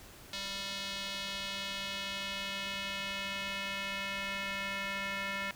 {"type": "tone with band-pass filter sweep", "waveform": "square", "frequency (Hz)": 196.8, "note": "G3", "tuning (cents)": 7, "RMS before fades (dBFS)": -38, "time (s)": [0.33, 5.51], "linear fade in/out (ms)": 2, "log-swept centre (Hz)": [3900, 2100], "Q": 1.9, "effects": ["pink hiss -53 dBFS RMS until 5.55 s"]}